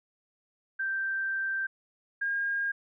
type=tone pair in turn; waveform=sine; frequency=1568 / 1618.6 Hz; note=G6 / G#6; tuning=0 / -45 cents; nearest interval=minor second; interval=55 cents; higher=second; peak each=-28 / -27 dBFS; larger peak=second; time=0.79-1.67 / 2.21-2.72 s; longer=first; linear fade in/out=10 ms; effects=none